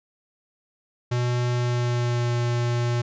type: tone with pitch glide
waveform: square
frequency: 122.2 to 120.03 Hz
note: B2 to B2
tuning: -18 to -49 cents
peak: -22 dBFS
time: 1.11-3.02 s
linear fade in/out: 10 ms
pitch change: -31 cents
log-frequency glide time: 1.52-2.31 s
effects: resampled to 16000 Hz